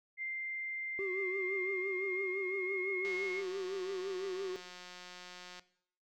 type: tone with pitch glide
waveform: sine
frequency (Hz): 2093 to 2164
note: C7 to C#7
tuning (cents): 0 to -42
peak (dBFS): -36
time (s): 0.17-3.43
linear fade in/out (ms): 50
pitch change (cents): +58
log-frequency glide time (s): 1.04-3.31
type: tone with vibrato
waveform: triangle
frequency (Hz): 380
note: F#4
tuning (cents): +46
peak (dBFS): -34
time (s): 0.99-4.56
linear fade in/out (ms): 0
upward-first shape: triangle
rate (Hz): 5.9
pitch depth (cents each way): 85
type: click train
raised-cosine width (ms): 0.2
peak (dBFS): -32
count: 459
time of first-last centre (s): 3.05-5.594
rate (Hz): 180
effects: noise-tail reverb RT60 0.7 s tail -18 dB re dry